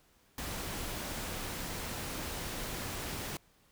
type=noise; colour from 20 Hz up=pink; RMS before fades=-39 dBFS; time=0.38-3.37 s; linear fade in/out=2 ms; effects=pink hiss -67 dBFS RMS until 3.71 s